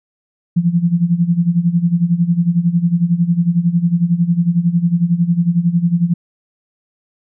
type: tone with tremolo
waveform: sine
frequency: 171.9 Hz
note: F3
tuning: 27 cents flat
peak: -8 dBFS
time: 0.56-6.14 s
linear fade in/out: 10 ms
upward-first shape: sine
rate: 11 Hz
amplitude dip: 80%
effects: none